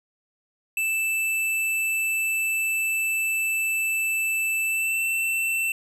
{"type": "tone with pitch glide", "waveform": "square", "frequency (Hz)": [2643, 2678], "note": ["E7", "E7"], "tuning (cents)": [4, 27], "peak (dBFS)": -23, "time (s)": [0.77, 5.72], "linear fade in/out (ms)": 2, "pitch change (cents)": 23, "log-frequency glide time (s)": [4.64, 5.04], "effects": []}